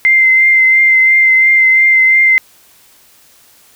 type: tone with vibrato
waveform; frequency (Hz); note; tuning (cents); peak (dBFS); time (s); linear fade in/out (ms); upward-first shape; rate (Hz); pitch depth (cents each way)
sine; 2081; C7; -10; -5; 0.05-2.38; 0; triangle; 2.9; 21
effects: white hiss -46 dBFS RMS until 3.75 s